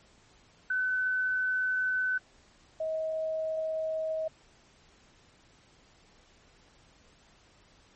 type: tone pair in turn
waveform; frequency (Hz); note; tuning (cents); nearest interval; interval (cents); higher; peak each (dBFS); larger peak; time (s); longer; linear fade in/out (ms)
sine; 1511 / 635.3; F#6 / D#5; +36 / +36; octave + minor third; 1500; first; -26 / -29; first; 0.7-2.18 / 2.8-4.28; neither; 5
effects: pink hiss -61 dBFS RMS until 7.95 s + MP3 32 kbps